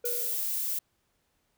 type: tone with exponential decay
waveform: triangle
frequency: 482.3 Hz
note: B4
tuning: 41 cents flat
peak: -29 dBFS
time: 0.04-0.6 s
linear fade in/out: 5 ms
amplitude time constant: 120 ms
type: noise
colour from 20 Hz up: violet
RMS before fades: -31 dBFS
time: 0.05-0.79 s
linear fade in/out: 5 ms
effects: pink hiss -74 dBFS RMS until 1.57 s